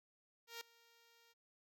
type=tone with ADSR envelope; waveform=5% pulse; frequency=465 Hz; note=A#4; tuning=4 cents flat; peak=-33 dBFS; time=0.47-1.34 s; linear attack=140 ms; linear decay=4 ms; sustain=-23 dB; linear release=28 ms; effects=none